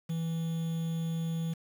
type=tone with quantisation; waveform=triangle; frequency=164.3 Hz; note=E3; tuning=5 cents flat; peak=-28 dBFS; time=0.09-1.54 s; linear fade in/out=10 ms; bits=8; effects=none